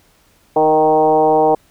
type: tone with frequency modulation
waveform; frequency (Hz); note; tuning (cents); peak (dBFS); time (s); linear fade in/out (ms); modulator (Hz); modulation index
sine; 622.3; D#5; 0; -9; 0.56-1.55; 5; 155; 1.7
effects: pink hiss -54 dBFS RMS until 1.7 s